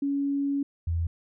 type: tone pair in turn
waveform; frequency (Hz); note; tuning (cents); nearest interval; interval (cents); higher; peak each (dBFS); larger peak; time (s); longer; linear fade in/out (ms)
sine; 280.5 / 83.76; C#4 / E2; +21 / +28; octave + major sixth; 2093; first; -24; neither; 0.02-0.63 / 0.87-1.07; first; 5
effects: none

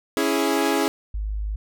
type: chord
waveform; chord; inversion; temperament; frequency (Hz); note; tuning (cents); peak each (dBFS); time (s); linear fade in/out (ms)
sawtooth; C# minor; none; equal; 277.2 / 329.6 / 415.3; C#4 / E4 / G#4; 0 / 0 / 0; -20; 0.17-0.88; 0
type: tone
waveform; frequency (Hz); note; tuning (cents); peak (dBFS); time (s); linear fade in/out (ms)
sine; 51.91; G#1; 0; -24; 1.14-1.56; 5
effects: none

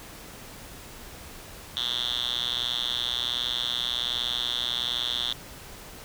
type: tone with band-pass filter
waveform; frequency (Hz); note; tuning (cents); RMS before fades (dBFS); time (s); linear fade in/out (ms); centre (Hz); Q
5% pulse; 121.3; B2; -31; -29; 1.77-5.33; 0; 3500; 8.9
effects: pink hiss -44 dBFS RMS until 6.04 s

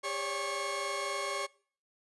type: tone cluster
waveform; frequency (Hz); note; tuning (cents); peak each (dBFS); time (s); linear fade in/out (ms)
sawtooth; 401.4 / 546 / 570 / 1092; G4 / C#5 / C#5 / C#6; +41 / -26 / +48 / -26; -37 / -39 / -35 / -31; 0.03-1.47; 20
effects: noise-tail reverb RT60 0.5 s tail -24 dB re dry + resampled to 24000 Hz

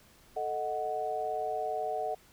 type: chord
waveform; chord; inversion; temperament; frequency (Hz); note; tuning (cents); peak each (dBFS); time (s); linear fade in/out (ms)
sine; D# diminished; second; equal; 440 / 622.3 / 740; A4 / D#5 / F#5; 0 / 0 / 0; -37 / -36 / -33; 0.36-2.15; 10
effects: pink hiss -60 dBFS RMS until 2.32 s

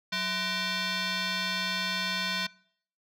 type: tone with frequency modulation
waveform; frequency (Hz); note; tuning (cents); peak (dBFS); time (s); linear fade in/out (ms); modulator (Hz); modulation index
sine; 1026; C6; -34; -25; 0.12-2.47; 10; 842; 4.7
effects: noise-tail reverb RT60 0.6 s tail -25 dB re dry + tanh soft clip ceiling -27 dBFS

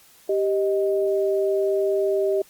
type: tone pair together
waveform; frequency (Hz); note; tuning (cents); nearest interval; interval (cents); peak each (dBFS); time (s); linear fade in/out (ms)
sine; 392 / 623; G4 / D#5; 0 / +2; minor sixth; 802; -20 / -24; 0.29-2.42; 5
effects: white hiss -53 dBFS RMS until 2.49 s + Opus 48 kbps

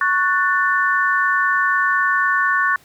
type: chord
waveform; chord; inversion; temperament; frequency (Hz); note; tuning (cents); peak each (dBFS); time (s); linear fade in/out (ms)
sine; F# minor; second; just; 1110 / 1480 / 1776; C#6 / F#6 / A6; +2 / 0 / +16; -19; 0.01-2.76; 2
effects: pink hiss -51 dBFS RMS until 2.84 s + high-pass 80 Hz 12 dB/octave

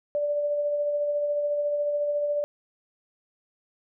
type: tone with tremolo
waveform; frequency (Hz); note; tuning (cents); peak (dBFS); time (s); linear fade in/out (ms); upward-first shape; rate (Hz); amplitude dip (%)
sine; 585; D5; -7; -22; 0.15-2.44; 0; sine; 14; 30
effects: none

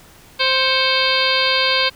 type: harmonic tone with a mistuned harmonic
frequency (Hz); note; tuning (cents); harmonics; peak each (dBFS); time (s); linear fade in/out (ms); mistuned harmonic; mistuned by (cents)
524; C5; +2; 1 / 2 / 3 / 4 / 5 / 6 / 7 / 8 / 9; -23 / -23 / -23 / -23 / -23 / -23 / -23 / -23 / -23; 0.39-1.9; 20; 4; +93
effects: pink hiss -46 dBFS RMS until 1.95 s

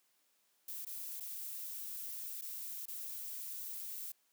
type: noise with dropouts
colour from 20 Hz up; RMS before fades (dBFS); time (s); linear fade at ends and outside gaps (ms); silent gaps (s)
violet; -44; 0.68-4.12; 5; 0.85-0.866 / 1.2-1.205 / 2.413-2.42 / 2.857-2.881
effects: white hiss -75 dBFS RMS until 4.32 s + high-pass 200 Hz 12 dB/octave

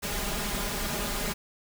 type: noise with comb filter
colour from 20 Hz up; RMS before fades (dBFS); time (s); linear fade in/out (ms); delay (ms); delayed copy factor
pink; -31; 0.02-1.34; 20; 4.9; +0.7
effects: none

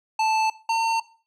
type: tone pair in turn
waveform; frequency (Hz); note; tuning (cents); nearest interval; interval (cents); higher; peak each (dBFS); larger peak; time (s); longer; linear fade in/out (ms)
square; 879 / 906.3; A5 / A#5; -2 / -49; minor second; 53; second; -20; neither; 0.19-0.5 / 0.69-1; neither; 5
effects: noise-tail reverb RT60 0.4 s tail -18 dB re dry + low-pass 6000 Hz 12 dB/octave

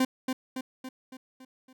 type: tone with echo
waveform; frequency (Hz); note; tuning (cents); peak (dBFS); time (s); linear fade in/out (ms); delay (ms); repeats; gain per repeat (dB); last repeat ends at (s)
40% pulse; 259.2; C4; -16; -21; 0-0.05; 5; 280; 6; -5; 1.73
effects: none

